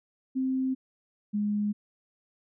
sine tone pair in turn, 261.6 / 207.6 Hz, C4 / G#3, 0 / 0 cents, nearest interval major third, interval 400 cents, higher first, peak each -25 dBFS, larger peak neither, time 0.35-0.75 / 1.33-1.73 s, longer neither, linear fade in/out 20 ms, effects none

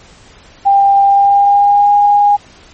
sine tone with pitch glide, 795 to 818.8 Hz, G5 to G#5, +24 to -25 cents, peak -5 dBFS, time 0.65-2.37 s, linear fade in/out 20 ms, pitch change +51 cents, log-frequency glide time 1.05-1.93 s, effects pink hiss -41 dBFS RMS until 2.73 s + MP3 32 kbps

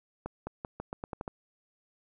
accelerating click train, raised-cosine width 1 ms, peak -22 dBFS, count 9, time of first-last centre 0.26-1.279 s, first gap 210 ms, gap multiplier 0.85, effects none

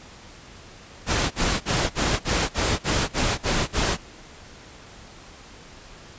pink noise bursts, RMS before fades -22 dBFS, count 10, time 1.06-3.974 s, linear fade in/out 50 ms, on 250 ms, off 46 ms, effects pink hiss -45 dBFS RMS until 6.18 s + resampled to 16000 Hz

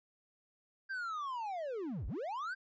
triangle linear two-way sweep, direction down then up, 1599 to 36.88 to 1599 Hz, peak -35 dBFS, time 0.89-2.55 s, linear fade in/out 20 ms, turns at 2.07 s, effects resampled to 16000 Hz

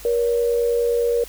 sine tone pair together, 474.3 / 564 Hz, A#4 / C#5, +30 / +30 cents, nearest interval minor third, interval 300 cents, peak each -17 / -26 dBFS, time 0.05-1.24 s, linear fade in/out 2 ms, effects added 50 Hz sine -41 dBFS peak until 1.28 s + white hiss -41 dBFS RMS until 1.28 s

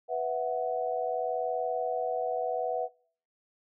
sine chord, B suspended fourth, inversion none, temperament equal, 493.9 / 659.3 / 740 Hz, B4 / E5 / F#5, 0 / 0 / 0 cents, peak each -32 dBFS, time 0.08-2.89 s, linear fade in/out 50 ms, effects noise-tail reverb RT60 0.5 s tail -23 dB re dry

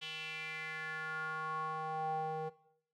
square tone with band-pass filter sweep, 157.4 Hz, D#3, 20 cents sharp, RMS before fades -40 dBFS, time 0.01-2.5 s, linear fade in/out 20 ms, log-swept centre 3100 to 610 Hz, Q 4.9, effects noise-tail reverb RT60 0.7 s tail -19 dB re dry

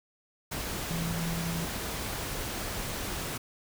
sine tone in noise, 167.3 Hz, E3, 26 cents sharp, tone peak -31 dBFS, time 0.9-1.65 s, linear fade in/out 10 ms, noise pink, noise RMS -35 dBFS, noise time 0.51-3.38 s, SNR +1 dB, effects none

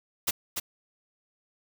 white noise with echo, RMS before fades -26 dBFS, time 0.27-0.31 s, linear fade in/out 10 ms, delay 290 ms, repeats 1, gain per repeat -5 dB, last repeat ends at 0.6 s, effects none

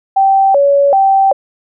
sine tone with vibrato, 662 Hz, E5, 7 cents sharp, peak -6 dBFS, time 0.16-1.33 s, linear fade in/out 10 ms, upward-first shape square, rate 1.3 Hz, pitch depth 280 cents each way, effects none

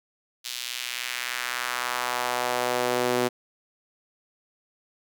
sawtooth tone with high-pass filter sweep, 123.47 Hz, B2, in tune, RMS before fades -28 dBFS, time 0.44-3.29 s, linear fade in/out 20 ms, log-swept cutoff 3800 to 340 Hz, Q 1.4, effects none

